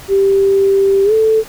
sine tone with pitch glide, 392 to 440 Hz, G4 to A4, 0 to 0 cents, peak -8 dBFS, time 0.08-1.44 s, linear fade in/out 50 ms, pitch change +200 cents, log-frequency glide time 1.04-1.13 s, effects pink hiss -35 dBFS RMS until 1.48 s

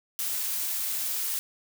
blue noise, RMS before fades -30 dBFS, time 0.19-1.39 s, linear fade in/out 0 ms, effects none

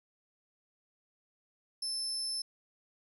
35% pulse tone, 5274 Hz, E8, in tune, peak -31 dBFS, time 1.82-2.42 s, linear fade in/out 5 ms, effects none

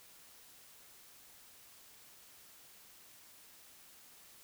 silence, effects white hiss -59 dBFS RMS until 4.43 s

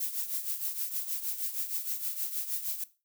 violet noise with tremolo, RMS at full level -31 dBFS, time 0-2.84 s, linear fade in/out 5 ms, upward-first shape triangle, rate 6.4 Hz, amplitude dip 75%, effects noise-tail reverb RT60 0.3 s tail -17 dB re dry

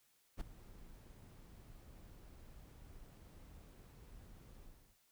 brown noise with ADSR envelope, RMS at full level -39 dBFS, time 0.37-4.98 s, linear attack 41 ms, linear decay 3 ms, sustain -18 dB, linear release 390 ms, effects white hiss -74 dBFS RMS until 5.11 s

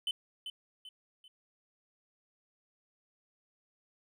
triangle tone with echo, 3041 Hz, F#7, 47 cents sharp, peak -29 dBFS, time 0.07-0.11 s, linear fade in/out 2 ms, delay 390 ms, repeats 3, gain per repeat -8 dB, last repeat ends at 1.28 s, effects none

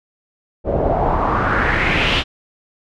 pink noise with low-pass filter sweep, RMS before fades -17 dBFS, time 0.64-2.24 s, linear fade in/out 50 ms, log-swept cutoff 510 to 3400 Hz, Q 3.5, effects none

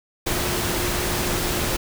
sine tone in noise, 355.7 Hz, F4, 32 cents sharp, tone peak -31 dBFS, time 0.26-1.77 s, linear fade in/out 10 ms, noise pink, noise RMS -24 dBFS, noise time 0.26-1.77 s, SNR -10 dB, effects none

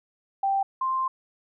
sine tone pair in turn, 784 / 1048.3 Hz, G5 / C6, 0 / +3 cents, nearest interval perfect fourth, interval 503 cents, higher second, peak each -21 / -23 dBFS, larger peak first, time 0.43-0.63 / 0.81-1.08 s, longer second, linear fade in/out 5 ms, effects none

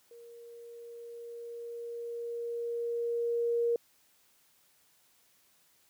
sine tone with level ramp, 470 Hz, A#4, 14 cents sharp, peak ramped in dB -49 to -25 dBFS, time 0.11-3.76 s, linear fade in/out 2 ms, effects white hiss -67 dBFS RMS until 5.89 s + high-pass 60 Hz 12 dB/octave

